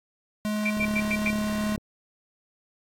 square tone, 211.6 Hz, G#3, 33 cents sharp, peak -26 dBFS, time 0.45-1.76 s, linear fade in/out 0 ms
sine tone bursts, 2349 Hz, D7, in tune, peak -24 dBFS, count 5, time 0.65-1.309 s, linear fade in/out 10 ms, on 55 ms, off 96 ms
click train, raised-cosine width 3 ms, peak -25 dBFS, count 37, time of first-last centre 0.77-1.778 s, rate 35.7 Hz
effects AAC 48 kbps

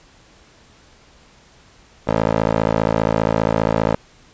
15% pulse tone with band-pass filter, 55 Hz, A1, in tune, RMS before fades -18 dBFS, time 2.07-3.96 s, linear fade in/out 10 ms, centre 610 Hz, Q 1, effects pink hiss -50 dBFS RMS until 4.33 s + resampled to 16000 Hz

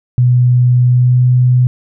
sine tone with pitch glide, 123.9 to 125.34 Hz, B2 to B2, +6 to +26 cents, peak -6 dBFS, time 0.18-1.67 s, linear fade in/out 0 ms, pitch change +20 cents, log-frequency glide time 0.85-1.26 s, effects none

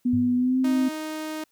sine tone with pitch glide, 246.9 to 259.8 Hz, B3 to C4, 0 to -12 cents, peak -19 dBFS, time 0.05-0.89 s, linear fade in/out 10 ms, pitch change +88 cents, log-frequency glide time 0.35-0.59 s
sine tone with exponential decay, 103.83 Hz, G#2, in tune, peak -24 dBFS, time 0.13-0.56 s, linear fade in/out 5 ms, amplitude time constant 93 ms
sawtooth tone, 311.1 Hz, D#4, in tune, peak -26 dBFS, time 0.64-1.44 s, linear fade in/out 5 ms
effects white hiss -69 dBFS RMS until 1.51 s

